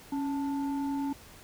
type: tone pair together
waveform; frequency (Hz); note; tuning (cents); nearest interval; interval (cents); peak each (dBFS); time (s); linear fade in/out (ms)
sine; 277.2 / 881.7; C#4 / A5; 0 / +3; octave + minor sixth; 2003; -28 / -36; 0.12-1.13; 5
effects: tanh soft clip ceiling -25 dBFS + pink hiss -52 dBFS RMS until 1.43 s